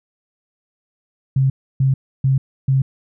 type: tone bursts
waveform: sine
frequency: 133.9 Hz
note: C3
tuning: 40 cents sharp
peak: -12 dBFS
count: 4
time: 1.36-2.82 s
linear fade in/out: 5 ms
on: 140 ms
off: 300 ms
effects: none